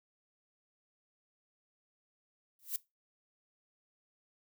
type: noise with exponential growth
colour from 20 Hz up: violet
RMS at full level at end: -31 dBFS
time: 2.59-2.76 s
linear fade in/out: 2 ms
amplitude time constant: 35 ms
effects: noise-tail reverb RT60 0.2 s tail -19 dB re dry